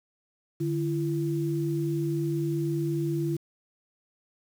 sine tone pair together, 148.51 / 336.2 Hz, D3 / E4, +20 / +34 cents, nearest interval octave + major second, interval 1414 cents, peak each -28 dBFS, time 0.6-3.37 s, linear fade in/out 10 ms, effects 8-bit

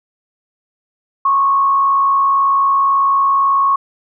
sine tone with frequency modulation, 1100 Hz, C#6, 14 cents flat, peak -10 dBFS, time 1.25-3.76 s, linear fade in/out 5 ms, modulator 61.9 Hz, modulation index 0.41, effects none

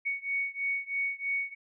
sine beating tone pair, 2227 / 2230.1 Hz, C#7 / C#7, +7 / +10 cents, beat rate 3.1 Hz, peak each -32 / -33 dBFS, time 0.05-1.55 s, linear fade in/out 20 ms, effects none

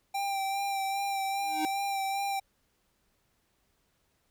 square tone with vibrato, 787 Hz, G5, 7 cents sharp, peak -30 dBFS, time 0.14-2.4 s, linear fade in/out 10 ms, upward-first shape sine, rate 2.5 Hz, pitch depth 24 cents each way
square tone with exponential growth, 310.7 Hz, D#4, 2 cents flat, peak -28 dBFS, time 1.39-1.65 s, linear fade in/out 0 ms, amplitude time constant 55 ms
effects pink hiss -73 dBFS RMS until 4.3 s

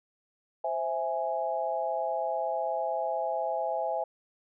sine chord, C augmented, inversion none, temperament equal, 523.3 / 659.3 / 830.6 Hz, C5 / E5 / G#5, 0 / 0 / 0 cents, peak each -34 / -31 / -32 dBFS, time 0.64-4.04 s, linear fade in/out 5 ms, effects none

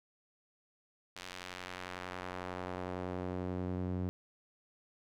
sawtooth tone with band-pass filter sweep, 91 Hz, F#2, 28 cents flat, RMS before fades -40 dBFS, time 1.16-4.09 s, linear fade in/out 0 ms, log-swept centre 3800 to 190 Hz, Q 0.71, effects none

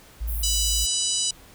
sine tone, 55.8 Hz, A1, 25 cents sharp, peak -25 dBFS, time 0.2-0.86 s, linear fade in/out 20 ms
white high-pass noise, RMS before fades -34 dBFS, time 0.27-0.87 s, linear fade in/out 20 ms, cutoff 10000 Hz, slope 48 dB/octave
harmonic tone, 987.8 Hz, B5, in tune, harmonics 3 / 4 / 5 / 6 / 7 / 8 / 9, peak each -30 / -30 / -30 / -30 / -30 / -30 / -30 dBFS, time 0.43-1.31 s, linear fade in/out 5 ms
effects pink hiss -50 dBFS RMS until 1.54 s

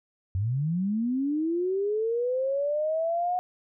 sine linear sweep, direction up, 89 to 731 Hz, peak -24 dBFS, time 0.35-3.39 s, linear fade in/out 0 ms, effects none

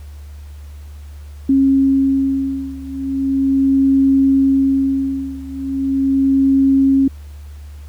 sine beating tone pair, 270.8 / 271.18 Hz, C#4 / C#4, -40 / -38 cents, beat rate 0.38 Hz, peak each -14 / -16 dBFS, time 1.49-7.08 s, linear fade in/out 5 ms, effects added 73 Hz sine -31 dBFS peak until 7.88 s + pink hiss -50 dBFS RMS until 7.88 s

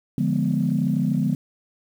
sine chord, D diminished seventh, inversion none, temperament equal, 146.83 / 174.61 / 207.7 / 246.9 Hz, D3 / F3 / Ab3 / Cb4, 0 / 0 / 0 / 0 cents, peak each -24 dBFS, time 0.18-1.35 s, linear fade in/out 2 ms, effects tanh soft clip ceiling -10 dBFS + 8-bit

